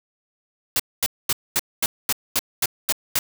white noise bursts, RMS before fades -20 dBFS, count 10, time 0.76-3.19 s, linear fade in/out 2 ms, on 36 ms, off 230 ms, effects none

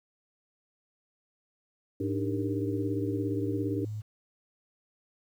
sine tone with pitch glide, 103.83 to 106.87 Hz, G#2 to A2, 0 to -50 cents, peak -33 dBFS, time 2-4.02 s, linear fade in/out 20 ms, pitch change +50 cents, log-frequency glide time 2.12-2.27 s
sine chord, Eb major seventh, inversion third, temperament equal, 293.7 / 311.1 / 392 / 466.2 Hz, D4 / Eb4 / G4 / Bb4, 0 / 0 / 0 / 0 cents, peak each -32 / -36 / -35 / -38 dBFS, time 2-3.85 s, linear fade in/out 5 ms
effects 10-bit

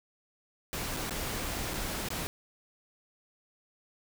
pink noise with dropouts, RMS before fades -35 dBFS, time 0.73-2.27 s, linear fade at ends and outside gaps 0 ms, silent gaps 0.965-0.97 / 1.095-1.108 / 1.736-1.741 / 2.086-2.104 s, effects none

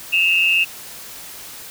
sine tone pair together, 2592 / 2771 Hz, E7 / F7, -30 / -14 cents, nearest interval minor second, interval 116 cents, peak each -16 dBFS, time 0.12-0.65 s, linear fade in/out 20 ms, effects white hiss -36 dBFS RMS until 1.7 s

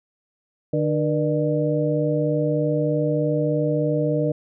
harmonic tone with a mistuned harmonic, 150 Hz, D3, 37 cents sharp, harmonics 1 / 2 / 3 / 4, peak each -23 / -25 / -24 / -25 dBFS, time 0.73-4.32 s, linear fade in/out 5 ms, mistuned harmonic 3, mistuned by +100 cents, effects none

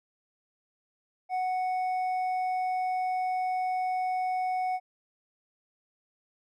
sine tone with hard clipping, 740 Hz, F#5, in tune, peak -28 dBFS, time 1.29-4.8 s, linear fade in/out 50 ms, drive 4 dB, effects none

